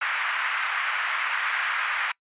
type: band-pass noise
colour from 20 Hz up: pink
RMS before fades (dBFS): -27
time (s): 0.01-2.12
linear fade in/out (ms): 5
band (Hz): 1200 to 2400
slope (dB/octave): 24
effects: noise-tail reverb RT60 0.1 s tail -25 dB re dry + resampled to 8000 Hz